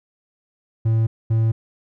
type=tone pair in turn; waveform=triangle; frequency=112.6 / 112.6 Hz; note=A2 / A2; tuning=+40 / +40 cents; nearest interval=unison; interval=0 cents; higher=neither; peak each=-13 / -13 dBFS; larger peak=neither; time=0.85-1.07 / 1.3-1.52 s; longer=neither; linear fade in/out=10 ms; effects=none